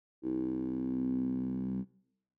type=tone with band-pass filter sweep; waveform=10% pulse; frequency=64.2 Hz; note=C2; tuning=32 cents flat; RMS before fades=-34 dBFS; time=0.22-1.85 s; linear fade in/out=50 ms; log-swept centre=330 to 210 Hz; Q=7.1; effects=noise-tail reverb RT60 0.8 s tail -21 dB re dry